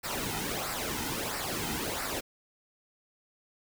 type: noise with flanger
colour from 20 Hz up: pink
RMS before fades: -34 dBFS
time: 0.03-2.21 s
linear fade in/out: 20 ms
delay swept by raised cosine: 0.3 to 1.8 ms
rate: 1.5 Hz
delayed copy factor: -0.65
effects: none